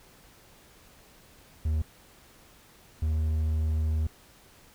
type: tone pair in turn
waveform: triangle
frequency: 77.78 / 78.22 Hz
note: D#2 / D#2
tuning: 0 / +10 cents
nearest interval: unison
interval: 10 cents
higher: second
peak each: -22 dBFS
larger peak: neither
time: 1.65-1.82 / 3.02-4.07 s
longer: second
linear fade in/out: 5 ms
effects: pink hiss -56 dBFS RMS until 4.74 s